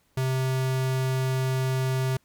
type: tone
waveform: square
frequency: 130.81 Hz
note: C3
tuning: in tune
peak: -24 dBFS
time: 0.17-2.17 s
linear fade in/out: 5 ms
effects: pink hiss -67 dBFS RMS until 2.24 s